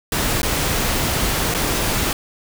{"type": "noise with dropouts", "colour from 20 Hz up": "pink", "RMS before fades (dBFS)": -20, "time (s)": [0.12, 2.13], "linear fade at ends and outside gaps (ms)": 2, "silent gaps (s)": [[0.418, 0.43], [1.541, 1.546]], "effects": []}